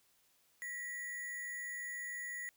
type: tone with sample-and-hold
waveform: sine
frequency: 1943 Hz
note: B6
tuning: 29 cents flat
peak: -40 dBFS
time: 0.62-2.49 s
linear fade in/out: 0 ms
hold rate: 8820 Hz
effects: white hiss -72 dBFS RMS until 2.56 s